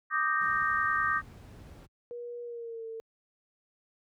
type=chord; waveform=sine; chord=Eb major seventh; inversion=third; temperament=equal with one note detuned; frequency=1174.7 / 1244.5 / 1568 / 1851.8 Hz; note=D6 / Eb6 / G6 / Bb6; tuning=0 / 0 / 0 / -12 cents; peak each=-31 dBFS; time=0.1-1.22 s; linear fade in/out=50 ms
type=noise; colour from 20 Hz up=brown; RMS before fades=-46 dBFS; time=0.4-1.87 s; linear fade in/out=20 ms
type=tone with pitch glide; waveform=sine; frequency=479.5 to 450 Hz; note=A#4 to A4; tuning=+49 to +39 cents; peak=-37 dBFS; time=2.11-3 s; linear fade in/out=0 ms; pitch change=-110 cents; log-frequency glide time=2.43-2.86 s
effects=high-pass 60 Hz 12 dB/octave